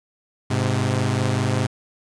sawtooth tone pair together, 103.83 / 128.96 Hz, G#2 / C3, 0 / -25 cents, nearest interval major third, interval 375 cents, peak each -18 dBFS, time 0.5-1.67 s, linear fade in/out 10 ms, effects resampled to 22050 Hz + 8-bit

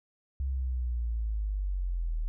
sine linear sweep, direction down, 68 to 38.25 Hz, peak -28 dBFS, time 0.4-2.28 s, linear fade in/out 0 ms, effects none

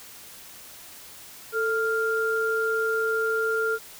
sine tone pair together, 443.8 / 1396.9 Hz, A4 / F6, +15 / 0 cents, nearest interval octave + minor sixth, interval 1985 cents, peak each -25 dBFS, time 1.52-3.79 s, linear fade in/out 50 ms, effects white hiss -45 dBFS RMS until 3.99 s

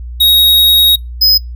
square tone pair in turn, 3778 / 5054 Hz, A#7 / D#8, +22 / +26 cents, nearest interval perfect fourth, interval 504 cents, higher second, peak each -6 dBFS, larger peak neither, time 0.2-0.96 / 1.21-1.38 s, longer first, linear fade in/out 10 ms, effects noise-tail reverb RT60 0.2 s tail -25 dB re dry + added 60 Hz sine -22 dBFS peak until 1.55 s

